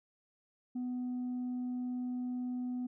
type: tone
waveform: sine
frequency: 249 Hz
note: B3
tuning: 14 cents sharp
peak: -32 dBFS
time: 0.75-2.87 s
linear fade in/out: 10 ms
effects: tanh soft clip ceiling -33 dBFS